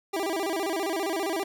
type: tone with vibrato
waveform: 25% pulse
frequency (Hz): 358.9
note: F4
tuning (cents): +47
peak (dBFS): -23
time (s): 0.13-1.44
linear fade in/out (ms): 10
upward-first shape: square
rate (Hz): 15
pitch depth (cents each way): 170
effects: none